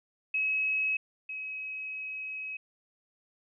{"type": "tone pair in turn", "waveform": "sine", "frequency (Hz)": [2563, 2551], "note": ["E7", "D#7"], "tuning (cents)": [-49, 43], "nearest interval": "unison", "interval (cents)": 8, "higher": "first", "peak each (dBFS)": [-26, -35], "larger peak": "first", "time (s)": [[0.34, 0.97], [1.29, 2.57]], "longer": "second", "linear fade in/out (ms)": 5, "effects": []}